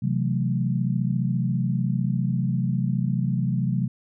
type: chord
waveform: sine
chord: F# half-diminished seventh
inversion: second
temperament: equal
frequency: 130.81 / 164.81 / 185 / 220 Hz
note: C3 / E3 / F#3 / A3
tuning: 0 / 0 / 0 / 0 cents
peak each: -24 / -29 / -26 / -30 dBFS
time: 0.02-3.88 s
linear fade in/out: 10 ms
effects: none